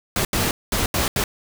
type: noise bursts at uneven times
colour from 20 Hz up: pink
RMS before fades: -21 dBFS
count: 5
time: 0.16-0.25 / 0.33-0.51 / 0.72-0.86 / 0.94-1.08 / 1.16-1.24 s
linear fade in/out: 2 ms
effects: none